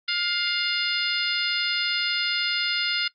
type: harmonic tone with a mistuned harmonic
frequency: 708 Hz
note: F5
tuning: 23 cents sharp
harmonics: 2 / 3 / 4 / 5 / 6 / 7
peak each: -30 / -30 / -30 / -30 / -30 / -30 dBFS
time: 0.08-3.08 s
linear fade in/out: 5 ms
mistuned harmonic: 3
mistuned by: -16 cents
effects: noise-tail reverb RT60 0.1 s tail -20 dB re dry + Opus 24 kbps